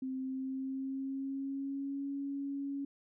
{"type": "tone with pitch glide", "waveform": "sine", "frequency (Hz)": [261.6, 278.8], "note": ["C4", "C#4"], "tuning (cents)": [0, 10], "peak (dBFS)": -35, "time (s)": [0.02, 2.85], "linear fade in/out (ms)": 5, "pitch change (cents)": 110, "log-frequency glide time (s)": [0.18, 2.08], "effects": []}